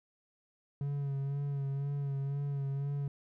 triangle tone with vibrato, 140 Hz, C#3, 18 cents sharp, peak -30 dBFS, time 0.81-3.08 s, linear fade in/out 2 ms, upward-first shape sine, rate 2 Hz, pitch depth 33 cents each way, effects none

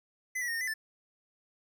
square tone with pitch steps, 2020 / 1940 / 1850 / 1833 / 2010 / 1762 Hz, B6 / B6 / A#6 / A#6 / B6 / A6, +39 / -31 / -14 / -30 / +30 / +2 cents, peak -32 dBFS, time 0.35-0.74 s, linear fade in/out 10 ms, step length 65 ms, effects none

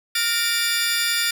sawtooth tone cluster, 1412 / 1840 / 2333 / 3505 / 4883 Hz, F6 / A#6 / D7 / A7 / D#8, +19 / -23 / -12 / -7 / -33 cents, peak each -23 dBFS, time 0.15-1.31 s, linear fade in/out 5 ms, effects none

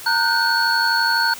sine tone cluster, 917 / 1452 / 1544 / 4395 Hz, A#5 / F#6 / G6 / C#8, -29 / -33 / -27 / -16 cents, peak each -21 dBFS, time 0.06-1.34 s, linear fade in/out 5 ms, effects white hiss -36 dBFS RMS until 1.39 s

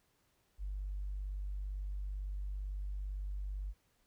sine tone, 48.92 Hz, G1, 3 cents flat, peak -36 dBFS, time 0.58-3.74 s, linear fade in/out 50 ms, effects tanh soft clip ceiling -32 dBFS + pink hiss -75 dBFS RMS until 4.06 s

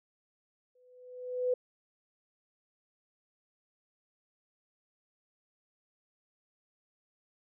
sine tone with exponential growth, 500 Hz, B4, 21 cents sharp, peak -24 dBFS, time 0.75-1.54 s, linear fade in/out 5 ms, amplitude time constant 170 ms, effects none

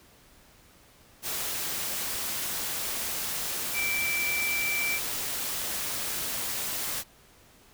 sine tone in noise, 2334 Hz, D7, 11 cents flat, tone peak -27 dBFS, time 3.73-5 s, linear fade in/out 50 ms, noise white, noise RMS -32 dBFS, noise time 1.22-7.04 s, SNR +2 dB, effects pink hiss -57 dBFS RMS until 7.73 s

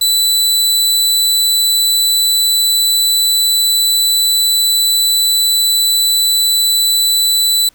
sawtooth tone, 3983 Hz, B7, 14 cents sharp, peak -7 dBFS, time 0.01-7.69 s, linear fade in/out 5 ms, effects pink hiss -51 dBFS RMS until 7.74 s

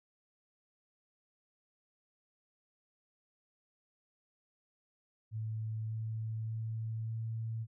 sine tone with pitch steps, 110 / 110.83 / 111.66 / 112.51 Hz, A2 / A2 / A2 / A2, 0 / +13 / +26 / +39 cents, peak -35 dBFS, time 5.31-7.67 s, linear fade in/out 50 ms, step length 590 ms, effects none

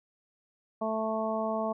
harmonic tone, 220 Hz, A3, in tune, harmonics 1 / 2 / 3 / 4 / 5, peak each -34 / -37 / -31 / -37 / -37 dBFS, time 0.81-1.73 s, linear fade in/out 10 ms, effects none

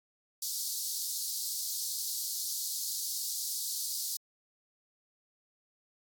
pink high-pass noise, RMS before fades -35 dBFS, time 0.42-4.17 s, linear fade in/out 5 ms, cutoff 4200 Hz, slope 48 dB/octave, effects AAC 64 kbps

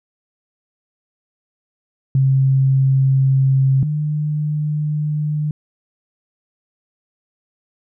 sine tone pair in turn, 134.2 / 150.63 Hz, C3 / D3, +44 / +44 cents, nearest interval major second, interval 200 cents, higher second, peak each -11 / -17 dBFS, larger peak first, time 2.15-3.83 / 3.83-5.51 s, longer neither, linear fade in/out 2 ms, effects none

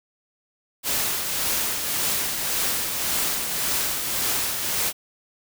white noise with tremolo, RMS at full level -23 dBFS, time 0.83-4.93 s, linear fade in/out 50 ms, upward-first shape triangle, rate 1.8 Hz, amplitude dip 45%, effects none

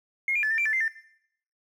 triangle tone with pitch steps, 2147 / 2402 / 1735 / 1795 / 2353 / 1753 / 2083 / 1792 Hz, C7 / D7 / A6 / A6 / D7 / A6 / C7 / A6, +44 / +38 / -25 / +34 / +3 / -7 / -8 / +31 cents, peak -19 dBFS, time 0.28-0.88 s, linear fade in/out 2 ms, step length 75 ms, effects noise-tail reverb RT60 0.7 s tail -20 dB re dry + tanh soft clip ceiling -21 dBFS

